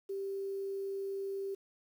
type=tone with quantisation; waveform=sine; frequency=392 Hz; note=G4; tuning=in tune; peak=-35 dBFS; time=0.09-1.55 s; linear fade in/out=10 ms; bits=10; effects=none